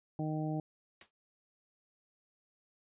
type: harmonic tone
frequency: 154.8 Hz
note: D#3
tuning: 9 cents flat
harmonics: 1 / 2 / 3 / 4 / 5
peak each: -35 / -37 / -48 / -44 / -44 dBFS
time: 0.19-0.6 s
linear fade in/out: 2 ms
type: noise with exponential decay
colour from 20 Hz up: white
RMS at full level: -46 dBFS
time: 1.01-1.11 s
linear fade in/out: 2 ms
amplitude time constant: 21 ms
effects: resampled to 8000 Hz